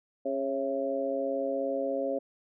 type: harmonic tone with a mistuned harmonic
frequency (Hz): 136.6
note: C#3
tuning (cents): -25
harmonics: 2 / 3 / 4 / 5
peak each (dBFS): -35 / -36 / -30 / -36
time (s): 0.25-2.19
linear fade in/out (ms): 10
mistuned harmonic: 5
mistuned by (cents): -36
effects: none